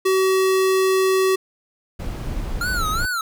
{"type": "tone", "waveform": "square", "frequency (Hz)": 379.3, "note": "F#4", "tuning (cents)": 43, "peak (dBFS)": -16, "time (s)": [0.05, 1.36], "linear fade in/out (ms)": 10}
{"type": "noise", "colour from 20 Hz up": "brown", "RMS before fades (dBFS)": -26, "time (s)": [1.99, 3.06], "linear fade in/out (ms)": 10}
{"type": "tone with vibrato", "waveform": "square", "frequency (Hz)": 1372, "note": "F6", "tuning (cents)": -31, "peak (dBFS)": -22, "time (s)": [2.61, 3.21], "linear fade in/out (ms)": 2, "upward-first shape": "sine", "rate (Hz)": 2.7, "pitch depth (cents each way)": 160}
{"effects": []}